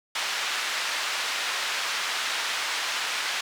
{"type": "band-pass noise", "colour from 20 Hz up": "pink", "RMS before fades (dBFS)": -29, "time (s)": [0.15, 3.41], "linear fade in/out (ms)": 5, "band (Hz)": [1300, 5200], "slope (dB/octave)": 12, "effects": []}